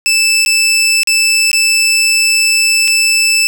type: tone with dropouts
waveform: 20% pulse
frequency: 2637 Hz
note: E7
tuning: in tune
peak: -4 dBFS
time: 0.06-3.47 s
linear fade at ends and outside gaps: 0 ms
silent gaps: 0.45-0.461 / 1.033-1.073 / 1.515-1.531 / 2.877-2.88 s
effects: 7-bit